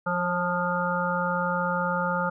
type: harmonic tone with a mistuned harmonic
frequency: 176.4 Hz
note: F3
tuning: 18 cents sharp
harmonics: 1 / 3 / 5 / 7 / 8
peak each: -30 / -30 / -30 / -30 / -30 dBFS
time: 0.06-2.3 s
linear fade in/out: 10 ms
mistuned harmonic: 3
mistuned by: +25 cents
effects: none